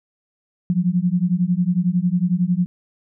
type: beating tone pair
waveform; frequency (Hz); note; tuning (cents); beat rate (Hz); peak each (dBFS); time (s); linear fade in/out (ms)
sine; 172.8 / 183.8; F3 / F#3; -18 / -11; 11; -19; 0.7-2.66; 0
effects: none